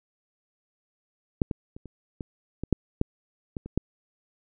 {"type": "clicks", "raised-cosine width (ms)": 3, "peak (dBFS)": [-8, -16, -28, -29, -21, -18, -7, -9, -19, -25, -10], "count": 11, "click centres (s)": [1.418, 1.512, 1.765, 1.857, 2.208, 2.636, 2.727, 3.014, 3.568, 3.66, 3.776], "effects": []}